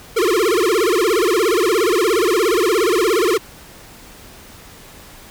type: tone with vibrato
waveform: square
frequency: 400.3 Hz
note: G4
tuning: 36 cents sharp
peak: -14 dBFS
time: 0.16-3.38 s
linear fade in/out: 10 ms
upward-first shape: sine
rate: 17 Hz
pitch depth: 280 cents each way
effects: pink hiss -41 dBFS RMS until 5.3 s